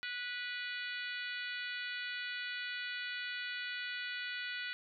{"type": "harmonic tone", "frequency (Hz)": 490.9, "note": "B4", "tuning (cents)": -10, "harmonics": [3, 4, 5, 6, 7, 8, 9], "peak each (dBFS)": [-42, -44, -46, -48, -49, -50, -51], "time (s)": [0.03, 4.73], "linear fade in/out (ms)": 0, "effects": []}